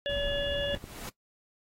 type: harmonic tone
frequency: 569 Hz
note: C#5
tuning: 45 cents sharp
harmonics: 1 / 3 / 5 / 6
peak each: -30 / -35 / -37 / -38 dBFS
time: 0.06-0.75 s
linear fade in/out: 0 ms
type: noise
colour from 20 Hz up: brown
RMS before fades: -38 dBFS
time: 0.09-0.78 s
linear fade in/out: 5 ms
type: noise with exponential growth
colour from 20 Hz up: pink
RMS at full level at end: -39 dBFS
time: 0.35-1.09 s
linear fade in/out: 0 ms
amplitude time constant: 160 ms
type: clicks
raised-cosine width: 3 ms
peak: -24 / -28 dBFS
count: 2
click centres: 0.744 / 0.841 s
effects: noise-tail reverb RT60 0.1 s tail -19 dB re dry + AAC 48 kbps